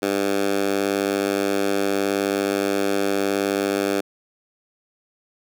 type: tone with high-pass filter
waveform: 10% pulse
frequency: 99.2 Hz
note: G2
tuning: 21 cents sharp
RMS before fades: -22 dBFS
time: 0.02-4.01 s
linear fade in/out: 10 ms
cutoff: 320 Hz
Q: 1.4
effects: none